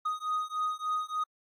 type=beating tone pair; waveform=triangle; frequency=1244.5 / 1247.9 Hz; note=D#6 / D#6; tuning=0 / +5 cents; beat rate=3.4 Hz; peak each=-31 dBFS; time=0.05-1.24 s; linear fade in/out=10 ms; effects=AAC 64 kbps